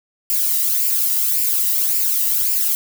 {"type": "noise with flanger", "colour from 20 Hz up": "violet", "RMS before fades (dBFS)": -18, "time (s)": [0.3, 2.75], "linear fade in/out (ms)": 0, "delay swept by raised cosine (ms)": [0.4, 1.05], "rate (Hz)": 1.8, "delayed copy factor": 0.6, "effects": []}